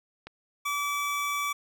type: click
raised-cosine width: 0.3 ms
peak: -25 dBFS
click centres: 0.27 s
type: tone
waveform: 25% pulse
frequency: 1152 Hz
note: D6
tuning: 34 cents flat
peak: -24 dBFS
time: 0.65-1.53 s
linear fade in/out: 10 ms
effects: none

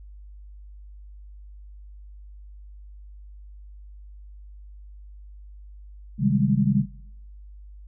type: chord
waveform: sine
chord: Ab major seventh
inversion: first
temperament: equal with one note detuned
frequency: 133.25 / 155.56 / 196 / 207.7 Hz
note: C3 / Eb3 / G3 / Ab3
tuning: +32 / 0 / 0 / 0 cents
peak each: -23 / -26 / -23 / -23 dBFS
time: 6.18-6.86 s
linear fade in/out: 50 ms
effects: noise-tail reverb RT60 0.8 s tail -22 dB re dry + added 50 Hz sine -41 dBFS peak until 7.87 s

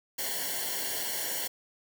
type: noise with comb filter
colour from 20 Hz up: white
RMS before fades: -33 dBFS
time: 0.18-1.48 s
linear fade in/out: 10 ms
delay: 0.8 ms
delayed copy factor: -0.85
effects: none

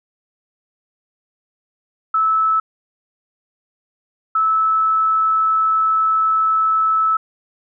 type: tone bursts at uneven times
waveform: sine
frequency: 1306 Hz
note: E6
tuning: 17 cents flat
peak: -13 dBFS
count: 2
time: 2.14-2.6 / 4.35-7.17 s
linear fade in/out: 5 ms
effects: none

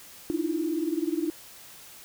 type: tone cluster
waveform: sine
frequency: 302 / 322.4 / 341.5 Hz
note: D4 / E4 / F4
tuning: +48 / -38 / -39 cents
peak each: -30 dBFS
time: 0.3-1.3 s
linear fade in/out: 0 ms
effects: white hiss -48 dBFS RMS until 2.04 s

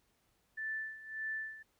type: tone with tremolo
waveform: sine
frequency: 1760 Hz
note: A6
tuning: in tune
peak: -35 dBFS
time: 0.57-1.63 s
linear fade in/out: 10 ms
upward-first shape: sine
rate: 1.7 Hz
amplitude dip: 80%
effects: pink hiss -75 dBFS RMS until 1.79 s

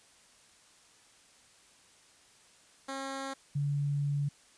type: tone pair in turn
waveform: 10% pulse / sine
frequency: 270.5 / 143.29 Hz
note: C#4 / D3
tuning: -42 / -42 cents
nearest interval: major seventh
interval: 1100 cents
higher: first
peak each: -28 dBFS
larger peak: neither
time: 2.88-3.34 / 3.55-4.29 s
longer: second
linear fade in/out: 10 ms
effects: white hiss -61 dBFS RMS until 4.57 s + resampled to 22050 Hz

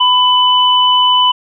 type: tone pair together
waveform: sine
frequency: 1000 / 2997 Hz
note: B5 / F#7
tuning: +21 / +22 cents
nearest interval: octave + perfect fifth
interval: 1901 cents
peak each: -10 dBFS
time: 0-1.32 s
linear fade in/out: 10 ms
effects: none

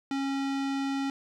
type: tone with low-pass filter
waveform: square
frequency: 273.8 Hz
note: C#4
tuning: 21 cents flat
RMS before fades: -30 dBFS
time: 0.11-1.1 s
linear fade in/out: 2 ms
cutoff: 5100 Hz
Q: 0.82
effects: 10-bit

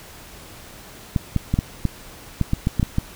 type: clicks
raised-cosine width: 5 ms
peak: -6 dBFS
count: 11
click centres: 1.162 / 1.363 / 1.54 / 1.589 / 1.853 / 2.413 / 2.534 / 2.671 / 2.797 / 2.829 / 2.984 s
effects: pink hiss -42 dBFS RMS until 3.15 s

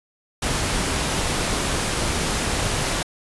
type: noise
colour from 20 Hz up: pink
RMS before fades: -23 dBFS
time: 0.42-3.03 s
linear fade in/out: 5 ms
effects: resampled to 24000 Hz

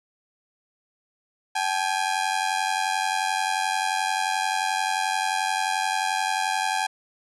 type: ring-modulated tone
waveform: sawtooth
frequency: 814 Hz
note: G#5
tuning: 35 cents flat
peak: -16 dBFS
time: 1.55-6.87 s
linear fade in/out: 10 ms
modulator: 45.7 Hz
effects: resampled to 24000 Hz

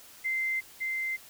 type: tone pair in turn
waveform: sine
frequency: 2080 / 2080 Hz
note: C7 / C7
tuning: -11 / -11 cents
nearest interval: unison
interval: 0 cents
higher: neither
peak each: -27 / -29 dBFS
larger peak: first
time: 0.24-0.61 / 0.8-1.17 s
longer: neither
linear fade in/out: 20 ms
effects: white hiss -52 dBFS RMS until 1.29 s

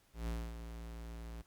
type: tone with ADSR envelope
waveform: square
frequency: 57.1 Hz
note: A#1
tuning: 35 cents flat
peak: -36 dBFS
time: 0.13-1.42 s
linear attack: 150 ms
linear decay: 250 ms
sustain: -9 dB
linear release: 9 ms
effects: pink hiss -70 dBFS RMS until 1.46 s + Opus 48 kbps

